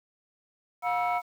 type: tone cluster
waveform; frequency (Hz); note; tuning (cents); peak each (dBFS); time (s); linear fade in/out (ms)
sine; 713 / 964 / 1319 / 2218; F5 / B5 / E6 / C#7; +36 / -42 / +1 / 0; -26 / -30 / -32 / -34; 0.82-1.22; 50
effects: tanh soft clip ceiling -19 dBFS + 9-bit